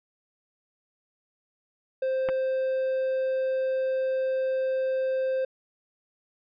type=tone; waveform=triangle; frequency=524 Hz; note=C5; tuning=2 cents sharp; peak=-22 dBFS; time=2.02-5.45 s; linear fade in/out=5 ms
type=clicks; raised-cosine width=0.5 ms; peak=-15 / -23 dBFS; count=2; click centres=2.288 / 2.294 s
effects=resampled to 11025 Hz